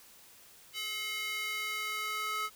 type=tone with high-pass filter sweep; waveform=square; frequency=428.3 Hz; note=A4; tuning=47 cents flat; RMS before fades=-36 dBFS; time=0.73-2.5 s; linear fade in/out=50 ms; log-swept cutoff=2700 to 1400 Hz; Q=2.4; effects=white hiss -57 dBFS RMS until 2.55 s